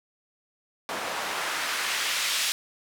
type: noise with band-pass filter sweep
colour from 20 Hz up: white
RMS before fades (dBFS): -29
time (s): 0.89-2.52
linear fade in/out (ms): 0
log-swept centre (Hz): 680 to 3500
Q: 0.82
effects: none